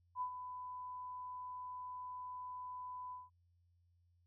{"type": "tone with ADSR envelope", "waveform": "sine", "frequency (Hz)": 1000, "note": "B5", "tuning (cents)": 21, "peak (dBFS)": -35, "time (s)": [0.15, 3.3], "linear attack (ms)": 63, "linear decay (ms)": 84, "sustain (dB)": -9, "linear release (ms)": 180, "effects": ["added 87 Hz sine -70 dBFS peak until 4.26 s"]}